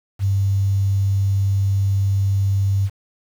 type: tone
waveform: sine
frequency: 98.2 Hz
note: G2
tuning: 4 cents sharp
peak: -15 dBFS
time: 0.19-2.9 s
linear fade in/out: 50 ms
effects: 7-bit